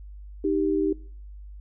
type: tone pair together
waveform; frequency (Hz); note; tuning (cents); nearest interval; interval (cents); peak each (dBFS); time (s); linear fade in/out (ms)
sine; 311.1 / 392; D#4 / G4; 0 / 0; major third; 400; -24; 0.44-0.93; 5
effects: noise-tail reverb RT60 0.5 s tail -22 dB re dry + added 50 Hz sine -39 dBFS peak until 1.6 s